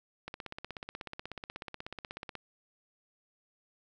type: click train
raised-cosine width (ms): 0.3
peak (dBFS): -24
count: 35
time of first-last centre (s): 0.28-2.353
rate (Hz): 16.4
effects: none